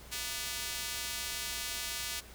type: tone with high-pass filter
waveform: square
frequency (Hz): 134.3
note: C3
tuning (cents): +46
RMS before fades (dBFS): -38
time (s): 0.11-2.21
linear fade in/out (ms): 20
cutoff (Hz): 2900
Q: 0.6
effects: added 60 Hz sine -53 dBFS peak until 2.34 s + pink hiss -53 dBFS RMS until 2.34 s